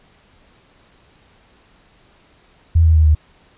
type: tone with pitch steps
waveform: sine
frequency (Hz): 82.41 / 80.39 / 78.42 / 76.49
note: E2 / E2 / D#2 / D#2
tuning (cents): 0 / -43 / +14 / -29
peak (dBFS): -8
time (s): 2.75-3.15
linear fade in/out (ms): 10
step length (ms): 100
effects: pink hiss -53 dBFS RMS until 3.57 s + resampled to 8000 Hz